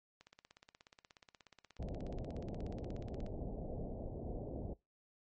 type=click train; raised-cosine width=0.2 ms; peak=-39 dBFS; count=52; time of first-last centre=0.21-3.264 s; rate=16.7 Hz
type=low-pass noise; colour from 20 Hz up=pink; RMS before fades=-43 dBFS; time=1.79-4.74 s; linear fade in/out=10 ms; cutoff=700 Hz; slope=48 dB/octave
effects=noise-tail reverb RT60 0.2 s tail -20 dB re dry + MP3 32 kbps